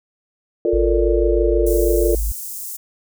sine chord, Bb major seventh, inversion second, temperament equal, 349.2 / 440 / 466.2 / 587.3 Hz, F4 / A4 / Bb4 / D5, 0 / 0 / 0 / 0 cents, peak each -18 / -20 / -22 / -23 dBFS, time 0.65-2.15 s, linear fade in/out 2 ms
sine tone, 51.7 Hz, G#1, 7 cents flat, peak -18 dBFS, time 0.73-2.32 s, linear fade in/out 5 ms
white high-pass noise, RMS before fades -30 dBFS, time 1.66-2.77 s, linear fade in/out 10 ms, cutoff 6800 Hz, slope 24 dB/octave
effects none

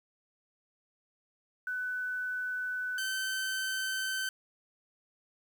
sine / sawtooth tone pair in turn, 1498 / 1538.3 Hz, F#6 / G6, +21 / -33 cents, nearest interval unison, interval 46 cents, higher second, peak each -32 / -28 dBFS, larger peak second, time 1.67-2.98 / 2.98-4.29 s, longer neither, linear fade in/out 2 ms, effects 10-bit

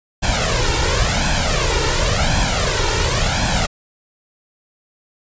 pink noise with flanger, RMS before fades -17 dBFS, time 0.22-3.67 s, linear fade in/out 20 ms, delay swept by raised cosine 1.2 to 2.2 ms, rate 0.93 Hz, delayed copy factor +0.75, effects resampled to 16000 Hz

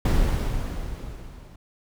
brown noise with level ramp, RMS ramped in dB -18 to -44 dBFS, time 0.05-1.56 s, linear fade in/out 5 ms, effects none

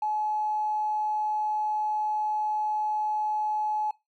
triangle tone, 852 Hz, G#5, 44 cents sharp, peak -21 dBFS, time 0.02-3.91 s, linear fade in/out 5 ms, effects noise-tail reverb RT60 0.2 s tail -23 dB re dry + tanh soft clip ceiling -23 dBFS

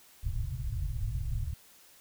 pink low-pass noise, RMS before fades -33 dBFS, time 0.23-1.54 s, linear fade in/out 10 ms, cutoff 140 Hz, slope 96 dB/octave, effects white hiss -58 dBFS RMS until 2 s

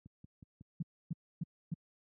click train, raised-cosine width 5 ms, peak -38 dBFS, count 4, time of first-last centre 0.06-0.61 s, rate 5.45 Hz
sine tone bursts, 164.81 Hz, E3, in tune, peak -32 dBFS, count 4, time 0.8-1.74 s, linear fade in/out 5 ms, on 25 ms, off 280 ms
effects high-pass 100 Hz 12 dB/octave

